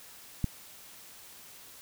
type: click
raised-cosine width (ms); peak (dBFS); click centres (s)
5; -15; 0.443
effects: white hiss -51 dBFS RMS until 1.81 s